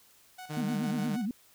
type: tone with tremolo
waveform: sawtooth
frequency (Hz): 740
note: F#5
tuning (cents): 0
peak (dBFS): -38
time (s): 0.38-1.26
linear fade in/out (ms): 10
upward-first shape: square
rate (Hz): 6.6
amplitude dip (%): 55
type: tone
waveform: sawtooth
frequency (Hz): 152.6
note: D#3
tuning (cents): -33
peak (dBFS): -31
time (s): 0.49-1.17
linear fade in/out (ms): 20
type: tone with vibrato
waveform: sine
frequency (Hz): 220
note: A3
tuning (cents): 0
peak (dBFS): -29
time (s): 0.57-1.31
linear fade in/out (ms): 2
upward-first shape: sine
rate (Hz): 8.5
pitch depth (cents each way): 230
effects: white hiss -61 dBFS RMS until 1.54 s